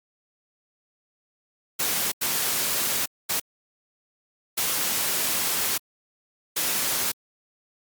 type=noise bursts at uneven times; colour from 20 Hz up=white; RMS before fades=-25 dBFS; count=5; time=1.79-2.12 / 2.21-3.06 / 3.29-3.4 / 4.57-5.78 / 6.56-7.12 s; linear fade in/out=10 ms; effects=high-pass 100 Hz 12 dB/octave + Opus 48 kbps